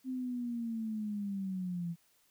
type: linear sweep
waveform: sine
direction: down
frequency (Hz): 261.1 to 167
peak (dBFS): -34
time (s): 0.04-1.96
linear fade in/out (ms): 50
effects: white hiss -70 dBFS RMS until 2.3 s